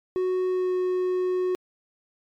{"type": "tone with pitch glide", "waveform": "triangle", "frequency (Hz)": [369, 366.2], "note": ["F#4", "F#4"], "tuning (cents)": [-5, -18], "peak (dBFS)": -20, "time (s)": [0.16, 1.55], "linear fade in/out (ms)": 0, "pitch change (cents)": -13, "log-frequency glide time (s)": [0.49, 0.73], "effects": ["MP3 96 kbps"]}